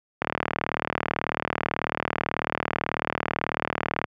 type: click train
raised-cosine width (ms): 0.5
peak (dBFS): -8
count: 147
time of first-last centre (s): 0.22-4.042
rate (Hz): 38.2
effects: high-pass 100 Hz 12 dB/octave